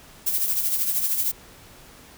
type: noise with tremolo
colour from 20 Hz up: violet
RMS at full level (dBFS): -21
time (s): 0.26-1.32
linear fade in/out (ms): 10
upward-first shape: triangle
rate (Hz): 13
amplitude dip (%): 60
effects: pink hiss -48 dBFS RMS until 2.17 s